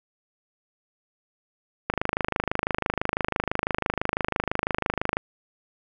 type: click train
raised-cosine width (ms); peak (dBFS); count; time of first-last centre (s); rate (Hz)
0.5; -8; 86; 1.9-5.169; 26
effects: none